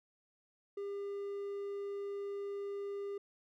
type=tone; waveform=triangle; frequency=401.4 Hz; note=G4; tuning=41 cents sharp; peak=-36 dBFS; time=0.77-3.18 s; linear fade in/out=5 ms; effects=none